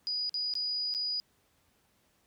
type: tone with dropouts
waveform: sine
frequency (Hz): 4922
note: D#8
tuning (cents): -20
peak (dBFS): -30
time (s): 0.07-1.2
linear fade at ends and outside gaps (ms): 0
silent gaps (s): 0.294-0.342 / 0.538-0.553 / 0.94-0.948
effects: pink hiss -70 dBFS RMS until 2.26 s + high-pass 60 Hz 12 dB/octave